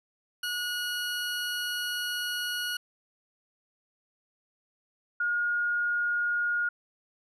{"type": "tone pair in turn", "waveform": ["20% pulse", "sine"], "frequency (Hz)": [1453, 1430.5], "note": ["F#6", "F6"], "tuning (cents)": [-32, 41], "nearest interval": "unison", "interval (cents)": 27, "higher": "first", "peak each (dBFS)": -25, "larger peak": "neither", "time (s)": [[0.43, 2.77], [5.2, 6.69]], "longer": "first", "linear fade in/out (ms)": 5, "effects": ["resampled to 32000 Hz"]}